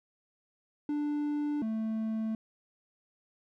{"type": "tone pair in turn", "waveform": "triangle", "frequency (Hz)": [294.6, 220.7], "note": ["D4", "A3"], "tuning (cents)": [6, 5], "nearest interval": "perfect fourth", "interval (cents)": 501, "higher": "first", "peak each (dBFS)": [-27, -28], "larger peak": "first", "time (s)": [[0.89, 1.62], [1.62, 2.35]], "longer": "neither", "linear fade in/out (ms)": 2, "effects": []}